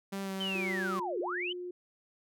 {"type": "tone with pitch glide", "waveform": "sawtooth", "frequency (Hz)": [196, 191.97], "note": ["G3", "G3"], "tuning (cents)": [0, -36], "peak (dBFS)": -31, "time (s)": [0.12, 1], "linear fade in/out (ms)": 10, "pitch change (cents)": -36, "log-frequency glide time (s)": [0.22, 0.32]}
{"type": "linear two-way sweep", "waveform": "sine", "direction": "down then up", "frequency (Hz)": [3136, 317.3, 3136], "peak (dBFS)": -33, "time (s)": [0.4, 1.53], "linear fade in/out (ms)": 10, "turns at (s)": 1.2}
{"type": "tone", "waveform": "sine", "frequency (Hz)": 357.4, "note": "F4", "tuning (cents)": 40, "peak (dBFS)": -37, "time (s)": [0.55, 1.71], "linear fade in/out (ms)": 5}
{"effects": []}